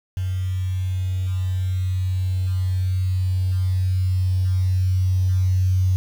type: tone with level ramp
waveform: sine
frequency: 92.8 Hz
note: F#2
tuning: 6 cents sharp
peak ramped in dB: -21 to -15 dBFS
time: 0.17-5.96 s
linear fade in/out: 0 ms
effects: 7-bit